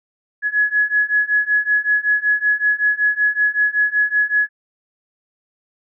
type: beating tone pair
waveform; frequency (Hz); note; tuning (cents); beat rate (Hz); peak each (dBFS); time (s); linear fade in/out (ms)
sine; 1686 / 1691.3; G#6 / G#6; +26 / +31; 5.3; -18 / -17; 0.42-4.49; 50
effects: none